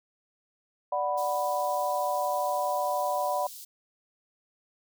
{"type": "chord", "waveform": "sine", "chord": "B minor", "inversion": "first", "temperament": "equal", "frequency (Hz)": [587.3, 740, 987.8], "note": ["D5", "F#5", "B5"], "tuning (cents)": [0, 0, 0], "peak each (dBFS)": -30, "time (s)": [0.92, 3.47], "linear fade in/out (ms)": 5}
{"type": "high-pass noise", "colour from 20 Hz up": "white", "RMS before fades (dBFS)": -44, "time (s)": [1.17, 3.65], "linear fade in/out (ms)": 10, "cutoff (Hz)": 3800, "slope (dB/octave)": 24}
{"effects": []}